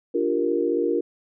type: chord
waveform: sine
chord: G minor seventh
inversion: second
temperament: equal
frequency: 293.7 / 349.2 / 392 / 466.2 Hz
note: D4 / F4 / G4 / Bb4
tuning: 0 / 0 / 0 / 0 cents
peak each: -27 / -24 / -29 / -24 dBFS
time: 0.14-1.01 s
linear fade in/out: 10 ms
effects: none